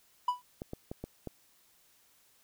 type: tone with exponential decay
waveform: triangle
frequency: 987.8 Hz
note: B5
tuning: in tune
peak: -21 dBFS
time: 0.28-0.42 s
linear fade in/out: 5 ms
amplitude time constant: 30 ms
type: clicks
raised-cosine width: 2 ms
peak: -25 dBFS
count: 5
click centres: 0.619 / 0.734 / 0.915 / 1.04 / 1.273 s
effects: white hiss -66 dBFS RMS until 2.43 s